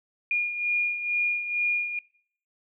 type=beating tone pair; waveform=sine; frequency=2427 / 2429.2 Hz; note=D#7 / D#7; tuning=-44 / -42 cents; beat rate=2.2 Hz; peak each=-25 / -32 dBFS; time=0.31-1.99 s; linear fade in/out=2 ms; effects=noise-tail reverb RT60 0.6 s tail -22 dB re dry